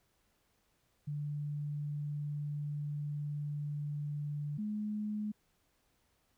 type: tone pair in turn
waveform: sine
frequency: 146.83 / 211 Hz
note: D3 / G#3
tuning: 0 / +28 cents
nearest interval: tritone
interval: 628 cents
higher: second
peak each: -35 / -34 dBFS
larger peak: second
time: 1.07-4.58 / 4.58-5.32 s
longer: first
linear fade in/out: 10 ms
effects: pink hiss -75 dBFS RMS until 6.37 s